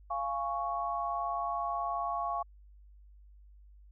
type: chord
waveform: sine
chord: Db major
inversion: first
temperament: just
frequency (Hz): 693 / 831.5 / 1108.7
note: F5 / Ab5 / Db6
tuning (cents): -14 / +2 / 0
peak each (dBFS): -35 / -38 / -34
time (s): 0.1-2.43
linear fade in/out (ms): 10
effects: added 50 Hz sine -53 dBFS peak until 3.91 s